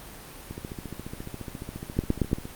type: two click trains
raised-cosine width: 3 ms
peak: -22 / -9 dBFS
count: 29 / 4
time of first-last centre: 0.51-2.454 / 1.99-2.331 s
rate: 14.4 / 8.8 Hz
effects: pink hiss -44 dBFS RMS until 2.55 s + Opus 32 kbps